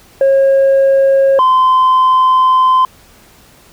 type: tone pair in turn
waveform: sine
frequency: 543 / 1031.3 Hz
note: C#5 / C6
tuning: -36 / -25 cents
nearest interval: major seventh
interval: 1111 cents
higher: second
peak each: -4 dBFS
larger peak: neither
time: 0.21-1.39 / 1.39-2.85 s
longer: second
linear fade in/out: 2 ms
effects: tanh soft clip ceiling -5 dBFS + pink hiss -44 dBFS RMS until 3.72 s